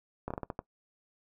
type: slowing click train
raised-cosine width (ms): 1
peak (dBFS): -21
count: 7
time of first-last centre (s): 0.28-0.591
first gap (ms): 25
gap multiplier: 1.29
effects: noise-tail reverb RT60 0.1 s tail -20 dB re dry